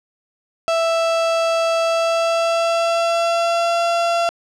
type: tone with pitch glide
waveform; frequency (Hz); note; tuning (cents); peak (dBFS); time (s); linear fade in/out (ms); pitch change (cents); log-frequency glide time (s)
35% pulse; 661 to 681.5; E5 to F5; +5 to -43; -14; 0.68-4.29; 0; +52; 1.81-3.81
effects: low-pass 6000 Hz 12 dB/octave